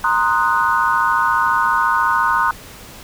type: chord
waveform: sine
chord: C half-diminished seventh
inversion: third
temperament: equal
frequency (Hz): 932.3 / 1046.5 / 1244.5 / 1480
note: Bb5 / C6 / Eb6 / Gb6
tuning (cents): 0 / 0 / 0 / 0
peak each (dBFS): -19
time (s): 0.04-2.51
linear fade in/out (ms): 2
effects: pink hiss -38 dBFS RMS until 3.03 s